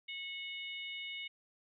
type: harmonic tone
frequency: 732 Hz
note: F#5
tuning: 19 cents flat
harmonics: 3 / 4 / 5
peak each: -43 / -45 / -48 dBFS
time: 0.08-1.28 s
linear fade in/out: 10 ms
effects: none